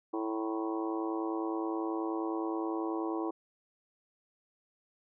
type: harmonic tone with a mistuned harmonic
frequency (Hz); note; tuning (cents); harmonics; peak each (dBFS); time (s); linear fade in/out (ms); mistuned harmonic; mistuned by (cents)
110; A2; 0; 3 / 4 / 5 / 6 / 7 / 8 / 9 / 10; -33 / -40 / -44 / -50 / -42 / -47 / -43 / -45; 0.13-3.31; 10; 8; +79
effects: none